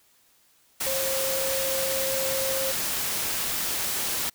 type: tone in noise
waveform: sine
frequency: 534 Hz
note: C5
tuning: 35 cents sharp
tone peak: -28 dBFS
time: 0.86-2.72 s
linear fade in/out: 10 ms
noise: white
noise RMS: -28 dBFS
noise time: 0.8-4.3 s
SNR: -3 dB
effects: white hiss -62 dBFS RMS until 4.34 s